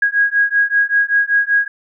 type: beating tone pair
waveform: sine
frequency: 1643 / 1648.2 Hz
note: G#6 / G#6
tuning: -19 / -14 cents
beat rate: 5.2 Hz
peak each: -15 dBFS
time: 0.02-1.68 s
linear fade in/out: 5 ms
effects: none